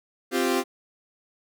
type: chord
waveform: sawtooth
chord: C suspended fourth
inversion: none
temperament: equal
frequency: 261.6 / 349.2 / 392 Hz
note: C4 / F4 / G4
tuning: 0 / 0 / 0 cents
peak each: -22 dBFS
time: 0.31-0.64 s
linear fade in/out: 50 ms
effects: none